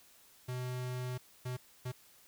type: tone bursts at uneven times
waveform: square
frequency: 125.9 Hz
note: B2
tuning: 34 cents sharp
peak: -37 dBFS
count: 3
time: 0.48-1.18 / 1.45-1.57 / 1.85-1.92 s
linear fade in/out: 10 ms
effects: white hiss -62 dBFS RMS until 2.27 s